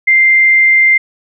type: tone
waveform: sine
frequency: 2093 Hz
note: C7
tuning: in tune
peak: -5 dBFS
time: 0.07-0.98 s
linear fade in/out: 10 ms
effects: none